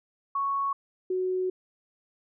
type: tone pair in turn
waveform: sine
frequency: 1108.7 / 370 Hz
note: C#6 / F#4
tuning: 0 / 0 cents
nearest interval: octave + perfect fifth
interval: 1900 cents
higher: first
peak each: -25 dBFS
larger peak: neither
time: 0.35-0.73 / 1.1-1.5 s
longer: second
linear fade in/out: 5 ms
effects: none